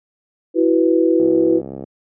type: chord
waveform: sine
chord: E suspended second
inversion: none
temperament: equal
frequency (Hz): 329.6 / 370 / 493.9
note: E4 / F#4 / B4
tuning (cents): 0 / 0 / 0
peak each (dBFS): -14 / -17 / -18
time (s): 0.54-1.62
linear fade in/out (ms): 50
type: click train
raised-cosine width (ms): 2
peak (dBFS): -16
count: 44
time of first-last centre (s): 1.2-1.839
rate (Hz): 67.3
effects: high-pass 150 Hz 12 dB/octave